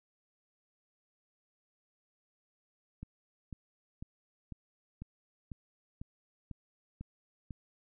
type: click train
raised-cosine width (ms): 5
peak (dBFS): -30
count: 10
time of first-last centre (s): 3.03-7.508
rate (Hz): 2.01
effects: none